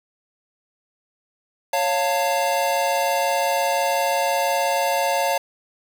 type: chord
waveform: square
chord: Db augmented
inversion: none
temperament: equal with one note detuned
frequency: 554.4 / 698.5 / 895.4 Hz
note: Db5 / F5 / A5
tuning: 0 / 0 / +30 cents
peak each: -24 dBFS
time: 1.73-5.38 s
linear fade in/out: 5 ms
effects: 7-bit